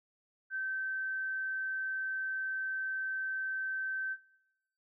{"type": "tone", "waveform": "sine", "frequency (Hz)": 1546, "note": "G6", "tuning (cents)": -24, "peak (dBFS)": -33, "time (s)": [0.5, 4.17], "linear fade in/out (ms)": 50, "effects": ["noise-tail reverb RT60 0.8 s tail -18 dB re dry"]}